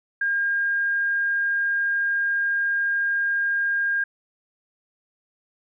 sine tone, 1613 Hz, G6, 49 cents sharp, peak -20 dBFS, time 0.21-4.04 s, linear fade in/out 5 ms, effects none

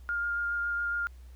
sine tone with vibrato, 1409 Hz, F6, 15 cents sharp, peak -28 dBFS, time 0.09-1.07 s, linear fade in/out 0 ms, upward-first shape sine, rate 7.2 Hz, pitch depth 10 cents each way, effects added 62 Hz sine -46 dBFS peak until 1.35 s + pink hiss -65 dBFS RMS until 1.35 s

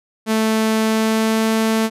sawtooth tone with pitch glide, 220 to 221.9 Hz, A3 to A3, 0 to +15 cents, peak -11 dBFS, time 0.26-1.9 s, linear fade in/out 50 ms, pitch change +15 cents, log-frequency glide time 0.82-1.49 s, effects resampled to 32000 Hz

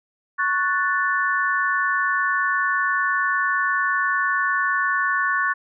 sine chord, F# minor, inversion second, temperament equal, 1108.7 / 1480 / 1760 Hz, C#6 / F#6 / A6, 0 / 0 / 0 cents, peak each -23 dBFS, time 0.38-5.54 s, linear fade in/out 20 ms, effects none

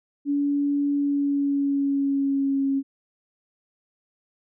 sine tone with pitch glide, 285.4 to 273.3 Hz, D4 to C#4, -49 to -24 cents, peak -20 dBFS, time 0.25-2.83 s, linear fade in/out 50 ms, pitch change -75 cents, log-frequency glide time 0.94-2.69 s, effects none

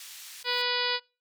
pink band-pass noise, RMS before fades -45 dBFS, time 0-0.43 s, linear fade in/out 2 ms, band 2900 to 14000 Hz, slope 12 dB/octave
white noise with exponential growth, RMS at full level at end -48 dBFS, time 0.11-0.62 s, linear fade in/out 5 ms, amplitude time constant 110 ms
harmonic tone, 490.9 Hz, B4, 10 cents flat, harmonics 1 / 2 / 3 / 4 / 5 / 6 / 7 / 8 / 9 / 10, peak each -35 / -35 / -35 / -35 / -35 / -35 / -35 / -35 / -35 / -35 dBFS, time 0.44-1 s, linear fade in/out 50 ms
effects noise-tail reverb RT60 0.3 s tail -22 dB re dry

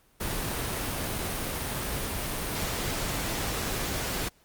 pink noise, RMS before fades -31 dBFS, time 0.2-4.29 s, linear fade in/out 10 ms, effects pink hiss -63 dBFS RMS until 4.44 s + Opus 32 kbps

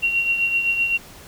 sine tone with tremolo, 2748 Hz, F7, 29 cents flat, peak -15 dBFS, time 0.02-0.98 s, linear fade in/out 20 ms, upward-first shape triangle, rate 7.8 Hz, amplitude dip 60%, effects pink hiss -43 dBFS RMS until 1.27 s

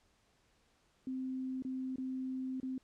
sine tone with dropouts, 260 Hz, C4, 11 cents flat, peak -36 dBFS, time 1.07-2.78 s, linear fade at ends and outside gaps 2 ms, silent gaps 1.623-1.649 / 1.959-1.982 / 2.601-2.63 s, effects pink hiss -72 dBFS RMS until 2.83 s + low-pass 8000 Hz 12 dB/octave

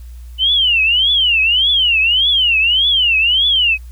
sine tone with vibrato, 2962 Hz, F#7, 1 cent sharp, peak -10 dBFS, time 0.38-3.78 s, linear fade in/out 50 ms, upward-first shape triangle, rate 1.7 Hz, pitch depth 280 cents each way, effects added 60 Hz sine -30 dBFS peak until 3.91 s + white hiss -52 dBFS RMS until 3.91 s

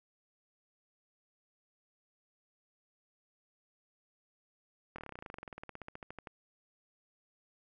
slowing click train, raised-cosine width 0.5 ms, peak -29 dBFS, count 28, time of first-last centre 4.96-6.272 s, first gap 24 ms, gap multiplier 1.05, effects none

